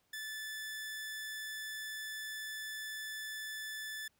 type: tone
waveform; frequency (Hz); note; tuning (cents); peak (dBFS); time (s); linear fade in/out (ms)
sawtooth; 1746; A6; -14; -37; 0.13-4.08; 5
effects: pink hiss -75 dBFS RMS until 4.19 s + high-pass 60 Hz 12 dB/octave